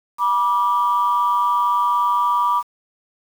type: tone pair together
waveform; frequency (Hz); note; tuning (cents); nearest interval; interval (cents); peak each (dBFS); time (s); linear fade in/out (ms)
sine; 972 / 1174.7; B5 / D6; -28 / 0; minor third; 328; -17; 0.18-2.63; 50
effects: tanh soft clip ceiling -9 dBFS + 7-bit